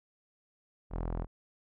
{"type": "tone with low-pass filter", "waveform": "sawtooth", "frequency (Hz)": 42.02, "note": "E1", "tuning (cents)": 34, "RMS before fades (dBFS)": -35, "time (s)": [0.9, 1.27], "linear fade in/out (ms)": 50, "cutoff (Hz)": 960, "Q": 1.2, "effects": []}